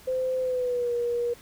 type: tone with pitch glide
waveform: sine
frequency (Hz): 515 to 477.7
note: C5 to A#4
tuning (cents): -28 to +42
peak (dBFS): -24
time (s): 0.07-1.34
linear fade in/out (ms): 10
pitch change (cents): -130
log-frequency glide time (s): 0.4-0.93
effects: pink hiss -51 dBFS RMS until 1.41 s